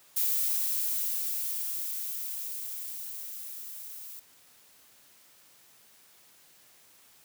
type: noise with level ramp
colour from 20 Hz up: violet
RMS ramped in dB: -27 to -44 dBFS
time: 0.16-4.2 s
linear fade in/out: 10 ms
effects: white hiss -59 dBFS RMS until 7.24 s + high-pass 80 Hz 12 dB/octave